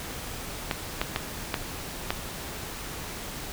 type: clicks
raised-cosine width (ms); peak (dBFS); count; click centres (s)
0.3; -9; 5; 0.712 / 1.015 / 1.161 / 1.542 / 2.105
effects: pink hiss -37 dBFS RMS until 3.52 s